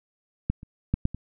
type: clicks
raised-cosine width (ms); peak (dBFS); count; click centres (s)
5; -11 / -29 / -10 / -10 / -22; 5; 0.5 / 0.631 / 0.94 / 1.054 / 1.146
effects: none